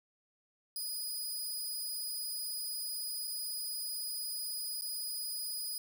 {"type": "tone with dropouts", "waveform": "15% pulse", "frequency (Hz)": 4957, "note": "D#8", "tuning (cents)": -7, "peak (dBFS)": -30, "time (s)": [0.76, 5.78], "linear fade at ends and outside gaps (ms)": 1, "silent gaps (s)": [[3.273, 3.277], [4.811, 4.82]], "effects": []}